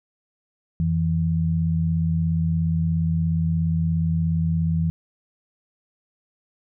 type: tone pair together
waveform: sine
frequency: 87.1 / 164.1 Hz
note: F2 / E3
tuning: -4 / -8 cents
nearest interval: major seventh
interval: 1096 cents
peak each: -24 / -20 dBFS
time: 0.8-4.9 s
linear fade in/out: 0 ms
effects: none